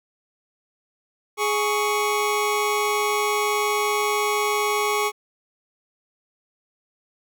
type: tone pair together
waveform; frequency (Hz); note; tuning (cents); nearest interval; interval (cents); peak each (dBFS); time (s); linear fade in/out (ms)
25% pulse; 417.1 / 1113; G#4 / C#6; +7 / +7; octave + perfect fourth; 1700; -19 / -20; 1.37-5.12; 50
effects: none